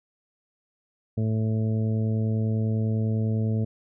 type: harmonic tone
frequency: 110 Hz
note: A2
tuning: in tune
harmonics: 1 / 2 / 3 / 4 / 5 / 6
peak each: -23 / -28 / -40 / -36 / -42 / -44 dBFS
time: 1.17-3.65 s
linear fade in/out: 10 ms
effects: none